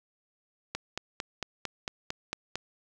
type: click train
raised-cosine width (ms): 0.2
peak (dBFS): -15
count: 9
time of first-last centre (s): 0.75-2.556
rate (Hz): 4.43
effects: none